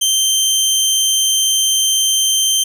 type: tone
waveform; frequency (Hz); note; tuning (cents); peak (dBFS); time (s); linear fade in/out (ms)
20% pulse; 3131; G7; -3; -7; 0.01-2.64; 10
effects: none